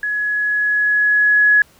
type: tone with level ramp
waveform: sine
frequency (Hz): 1686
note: G#6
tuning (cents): +26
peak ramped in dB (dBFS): -18 to -8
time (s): 0.03-1.62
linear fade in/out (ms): 2
effects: pink hiss -51 dBFS RMS until 1.79 s